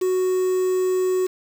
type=tone with quantisation; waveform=triangle; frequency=370 Hz; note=F#4; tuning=in tune; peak=-16 dBFS; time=0.01-1.27 s; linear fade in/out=10 ms; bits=6; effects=none